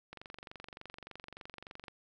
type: click train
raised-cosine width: 0.3 ms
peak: -30 dBFS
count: 42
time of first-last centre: 0.13-1.882 s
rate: 23.4 Hz
effects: none